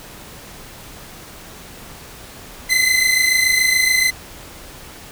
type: tone pair together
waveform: sawtooth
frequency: 2029 / 2056 Hz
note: B6 / C7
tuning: +46 / -31 cents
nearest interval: unison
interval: 23 cents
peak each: -13 dBFS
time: 2.69-4.11 s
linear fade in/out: 20 ms
effects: pink hiss -38 dBFS RMS until 5.11 s